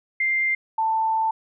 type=tone pair in turn; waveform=sine; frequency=2097 / 887.3 Hz; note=C7 / A5; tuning=+3 / +14 cents; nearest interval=octave + minor third; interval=1489 cents; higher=first; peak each=-19 dBFS; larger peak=neither; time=0.2-0.55 / 0.78-1.31 s; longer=second; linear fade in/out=5 ms; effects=none